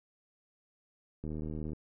click train, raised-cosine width 3 ms, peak -27 dBFS, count 39, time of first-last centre 1.24-1.732 s, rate 77.2 Hz, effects none

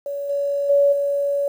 sine tone with level steps, 566 Hz, C#5, 36 cents sharp, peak -24 / -19 / -12 / -18 dBFS, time 0.06-1.48 s, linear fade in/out 2 ms, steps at 0.29 / 0.69 / 0.92 s, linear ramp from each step 10 ms, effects 8-bit

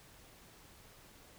silence, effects pink hiss -59 dBFS RMS until 1.38 s

